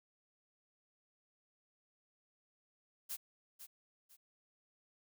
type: noise with echo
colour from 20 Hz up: blue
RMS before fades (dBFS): -42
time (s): 3.09-3.17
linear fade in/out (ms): 20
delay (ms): 500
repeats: 2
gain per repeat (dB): -10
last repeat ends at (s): 4.17
effects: none